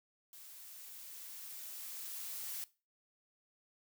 blue noise with level ramp, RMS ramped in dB -54 to -42 dBFS, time 0.33-2.64 s, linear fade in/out 0 ms, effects noise-tail reverb RT60 0.3 s tail -19 dB re dry

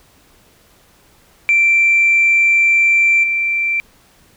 sine tone with level steps, 2349 Hz, D7, in tune, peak -8 / -14 dBFS, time 1.49-3.8 s, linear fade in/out 0 ms, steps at 3.23 s, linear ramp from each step 10 ms, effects tanh soft clip ceiling -5 dBFS + pink hiss -51 dBFS RMS until 4.36 s

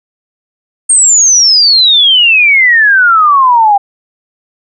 sine exponential sweep, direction down, 8700 to 787 Hz, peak -3 dBFS, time 0.89-3.78 s, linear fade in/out 10 ms, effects none

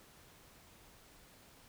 silence, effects pink hiss -61 dBFS RMS until 1.68 s

